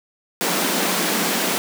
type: high-pass noise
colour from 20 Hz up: pink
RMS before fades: -21 dBFS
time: 0.41-1.58 s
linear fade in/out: 0 ms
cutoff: 170 Hz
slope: 96 dB/octave
effects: none